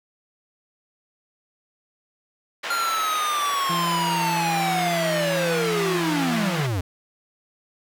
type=band-pass noise; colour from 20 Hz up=white; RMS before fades=-31 dBFS; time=2.63-6.67 s; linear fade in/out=10 ms; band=540 to 2500 Hz; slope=12 dB/octave
type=linear sweep; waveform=square; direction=down; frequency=1396.9 to 84 Hz; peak=-23 dBFS; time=2.7-6.81 s; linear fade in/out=5 ms
type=tone with vibrato; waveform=35% pulse; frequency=168.8 Hz; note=E3; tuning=41 cents sharp; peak=-25 dBFS; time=3.69-6.61 s; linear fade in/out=10 ms; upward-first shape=sine; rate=1.1 Hz; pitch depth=19 cents each way
effects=none